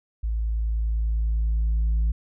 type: tone with level ramp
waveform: sine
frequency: 55 Hz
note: A1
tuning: in tune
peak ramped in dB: -22 to -16 dBFS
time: 0.23-2.12 s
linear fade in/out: 10 ms
effects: tanh soft clip ceiling -18 dBFS